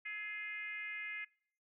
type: tone with frequency modulation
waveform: sine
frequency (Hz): 2092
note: C7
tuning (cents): -1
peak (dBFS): -40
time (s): 0.05-1.25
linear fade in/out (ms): 10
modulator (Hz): 399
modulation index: 0.96
effects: noise-tail reverb RT60 0.6 s tail -26 dB re dry